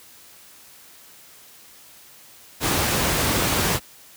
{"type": "noise", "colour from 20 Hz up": "pink", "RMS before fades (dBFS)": -21, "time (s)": [2.6, 3.8], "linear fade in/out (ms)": 50, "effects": ["white hiss -48 dBFS RMS until 4.16 s", "high-pass 60 Hz 12 dB/octave"]}